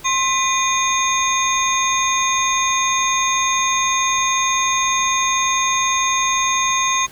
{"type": "tone cluster", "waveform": "sine", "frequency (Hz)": [1060, 2006, 2442, 3629, 6440], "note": ["C6", "B6", "D#7", "A#7", "G8"], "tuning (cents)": [22, 26, -33, -47, 46], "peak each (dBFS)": [-19, -27, -24, -25, -20], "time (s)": [0.04, 7.07], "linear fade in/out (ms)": 20, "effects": ["pink hiss -42 dBFS RMS until 7.11 s"]}